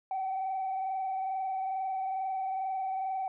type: tone with frequency modulation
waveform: sine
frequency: 764 Hz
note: G5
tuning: 45 cents flat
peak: -29 dBFS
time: 0.11-3.28 s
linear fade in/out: 2 ms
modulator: 22.3 Hz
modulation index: 0.66
effects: tanh soft clip ceiling -27 dBFS